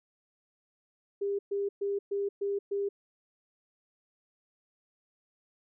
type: tone bursts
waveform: sine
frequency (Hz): 400.8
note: G4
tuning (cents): +38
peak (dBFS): -28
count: 6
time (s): 1.21-2.89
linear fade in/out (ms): 10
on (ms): 180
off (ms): 120
effects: none